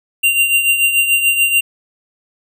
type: tone with tremolo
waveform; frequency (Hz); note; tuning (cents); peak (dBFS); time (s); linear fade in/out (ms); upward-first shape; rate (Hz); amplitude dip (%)
square; 2775; F7; -12; -9; 0.23-1.61; 10; triangle; 6.9; 65
effects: none